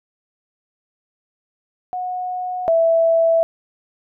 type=tone pair in turn; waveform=sine; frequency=730 / 659.9 Hz; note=F#5 / E5; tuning=-24 / +2 cents; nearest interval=major second; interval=174 cents; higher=first; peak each=-22 / -12 dBFS; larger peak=second; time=1.93-2.68 / 2.68-3.43 s; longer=neither; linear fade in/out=0 ms; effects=none